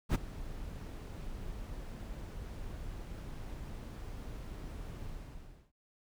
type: noise with ADSR envelope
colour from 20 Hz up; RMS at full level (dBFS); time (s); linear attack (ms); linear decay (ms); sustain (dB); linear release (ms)
brown; -24; 0.09-5.72; 59; 13; -19; 670
effects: none